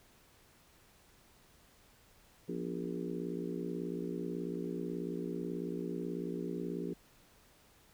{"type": "harmonic tone with a mistuned harmonic", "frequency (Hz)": 58.27, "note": "A#1", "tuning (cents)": 0, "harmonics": [3, 4, 5, 6, 7, 8], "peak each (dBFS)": [-41, -44, -43, -43, -42, -49], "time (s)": [2.48, 6.94], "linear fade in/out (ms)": 10, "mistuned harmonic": 4, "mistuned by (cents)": 81, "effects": ["pink hiss -64 dBFS RMS until 7.93 s"]}